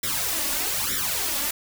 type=noise with flanger; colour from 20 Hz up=white; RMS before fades=-26 dBFS; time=0.03-1.51 s; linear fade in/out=5 ms; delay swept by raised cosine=0.54 to 3.54 ms; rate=1.1 Hz; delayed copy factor=+0.95; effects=none